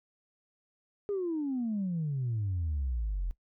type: exponential sweep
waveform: sine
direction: down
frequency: 416.2 to 41.2 Hz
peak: -28 dBFS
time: 1.09-3.31 s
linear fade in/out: 0 ms
effects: noise-tail reverb RT60 0.1 s tail -19 dB re dry + tanh soft clip ceiling -26 dBFS